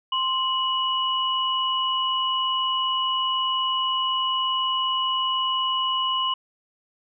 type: tone pair together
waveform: sine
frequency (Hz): 1046.5 / 2936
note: C6 / F#7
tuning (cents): 0 / -14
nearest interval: octave + tritone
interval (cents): 1786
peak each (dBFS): -24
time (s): 0.12-6.34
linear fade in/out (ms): 5
effects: none